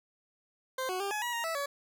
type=tone with pitch steps; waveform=20% pulse; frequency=520 / 369.1 / 398.1 / 845 / 962 / 935 / 655 / 566 Hz; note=C5 / F#4 / G4 / G#5 / B5 / A#5 / E5 / C#5; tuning=-11 / -4 / +27 / +30 / -46 / +5 / -11 / +36 cents; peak=-27 dBFS; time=0.78-1.66 s; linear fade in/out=5 ms; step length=110 ms; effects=none